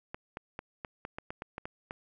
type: clicks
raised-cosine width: 0.5 ms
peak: -23 dBFS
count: 11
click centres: 0.145 / 0.371 / 0.591 / 0.848 / 1.051 / 1.185 / 1.305 / 1.421 / 1.581 / 1.655 / 1.909 s
effects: none